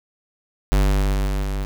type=tone with level ramp; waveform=square; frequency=49 Hz; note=G1; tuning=in tune; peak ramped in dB=-14 to -24 dBFS; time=0.72-1.65 s; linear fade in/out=0 ms; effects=7-bit

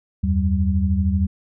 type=tone cluster; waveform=sine; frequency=79 / 92 / 193.1 Hz; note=D#2 / F#2 / G3; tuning=+27 / -9 / -26 cents; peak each=-19 / -23 / -21 dBFS; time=0.23-1.27 s; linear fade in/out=10 ms; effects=none

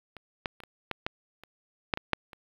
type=clicks; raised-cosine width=0.3 ms; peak=-26 / -13 / -30 / -27 / -14 / -13 / -30 / -8 / -16 / -6 / -28 dBFS; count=11; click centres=0.167 / 0.458 / 0.603 / 0.636 / 0.913 / 1.065 / 1.436 / 1.938 / 1.974 / 2.133 / 2.332 s; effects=low-pass 4000 Hz 12 dB/octave + 8-bit

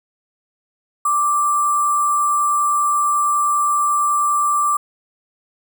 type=tone with sample-and-hold; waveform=sine; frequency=1174.7 Hz; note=D6; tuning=in tune; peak=-14 dBFS; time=1.05-4.77 s; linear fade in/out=5 ms; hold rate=8820 Hz; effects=none

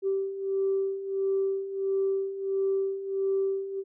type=beating tone pair; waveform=sine; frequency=387.8 / 389.3 Hz; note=G4 / G4; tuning=-19 / -12 cents; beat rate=1.5 Hz; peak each=-31 / -26 dBFS; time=0.02-3.84 s; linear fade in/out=50 ms; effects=tanh soft clip ceiling -18 dBFS

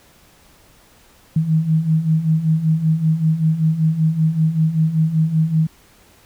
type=beating tone pair; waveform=sine; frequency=155.6 / 160.8 Hz; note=D#3 / E3; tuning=0 / -43 cents; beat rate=5.2 Hz; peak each=-20 / -15 dBFS; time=1.36-5.67 s; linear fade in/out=5 ms; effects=pink hiss -51 dBFS RMS until 6.25 s

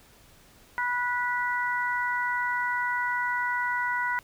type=harmonic tone; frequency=490 Hz; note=B4; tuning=14 cents flat; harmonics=2 / 3 / 4; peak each=-29 / -29 / -31 dBFS; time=0.78-4.19 s; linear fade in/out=0 ms; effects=pink hiss -56 dBFS RMS until 4.23 s

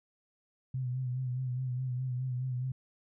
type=tone with vibrato; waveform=sine; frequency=127.2 Hz; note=C3; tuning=48 cents flat; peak=-31 dBFS; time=0.74-2.72 s; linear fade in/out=5 ms; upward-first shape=sine; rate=4.8 Hz; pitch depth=49 cents each way; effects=none

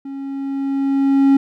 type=tone with level ramp; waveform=triangle; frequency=274.2 Hz; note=C#4; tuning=19 cents flat; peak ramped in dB=-25 to -6 dBFS; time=0.05-1.37 s; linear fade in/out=5 ms; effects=none

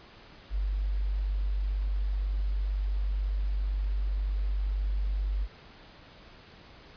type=tone; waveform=sine; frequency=49 Hz; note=G1; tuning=in tune; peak=-26 dBFS; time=0.5-5.48 s; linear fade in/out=50 ms; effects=pink hiss -52 dBFS RMS until 6.96 s + resampled to 11025 Hz

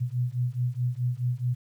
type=beating tone pair; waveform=sine; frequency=121.4 / 126.1 Hz; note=B2 / B2; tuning=-29 / +36 cents; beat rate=4.7 Hz; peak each=-28 dBFS; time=0-1.55 s; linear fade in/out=20 ms; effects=10-bit

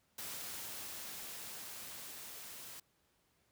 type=noise with level ramp; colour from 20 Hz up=white; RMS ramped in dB=-44 to -50 dBFS; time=0.18-2.8 s; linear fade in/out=5 ms; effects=pink hiss -75 dBFS RMS until 3.51 s + high-pass 60 Hz 12 dB/octave

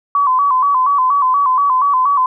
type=tone with vibrato; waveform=sine; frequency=1078 Hz; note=C#6; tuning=49 cents flat; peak=-10 dBFS; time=0.15-2.26 s; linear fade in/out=2 ms; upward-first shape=square; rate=4.2 Hz; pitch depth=92 cents each way; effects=none

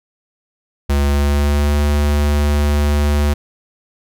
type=tone with pitch glide; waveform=square; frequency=71 to 73.21 Hz; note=C#2 to D2; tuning=+42 to -5 cents; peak=-13 dBFS; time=0.89-3.34 s; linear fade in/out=10 ms; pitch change=+53 cents; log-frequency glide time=1.03-1.77 s; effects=none

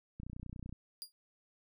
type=click train; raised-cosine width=5 ms; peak=-32 dBFS; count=17; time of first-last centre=0.2-0.726 s; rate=30.4 Hz
type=tone with exponential decay; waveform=sawtooth; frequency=4826 Hz; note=D8; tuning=46 cents sharp; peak=-35 dBFS; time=1.02-1.12 s; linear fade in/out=0 ms; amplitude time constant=20 ms
effects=none

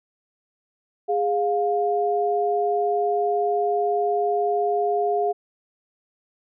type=tone pair together; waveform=sine; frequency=412 / 706.2 Hz; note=G#4 / F5; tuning=-14 / +19 cents; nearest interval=major sixth; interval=933 cents; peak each=-22 dBFS; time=1.08-5.33 s; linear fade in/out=20 ms; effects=none

